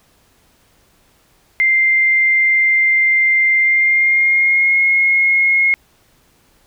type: tone with pitch glide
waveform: sine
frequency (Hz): 2093 to 2157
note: C7 to C#7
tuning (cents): 0 to -48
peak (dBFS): -10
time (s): 1.6-5.74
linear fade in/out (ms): 0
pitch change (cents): +52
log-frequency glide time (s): 3.59-4.79
effects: pink hiss -55 dBFS RMS until 6.66 s